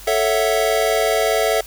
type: chord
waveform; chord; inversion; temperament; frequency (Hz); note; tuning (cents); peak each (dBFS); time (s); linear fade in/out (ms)
square; F# minor seventh; first; equal; 440 / 554.4 / 659.3 / 740; A4 / C#5 / E5 / F#5; 0 / 0 / 0 / 0; -21 / -24 / -20 / -25; 0.07-1.61; 5
effects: added 48 Hz sine -40 dBFS peak until 1.66 s + white hiss -40 dBFS RMS until 1.66 s